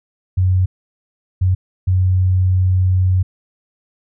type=tone bursts at uneven times; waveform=sine; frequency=92.5 Hz; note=F#2; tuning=in tune; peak=-11 dBFS; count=3; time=0.37-0.66 / 1.41-1.55 / 1.87-3.23 s; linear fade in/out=10 ms; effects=none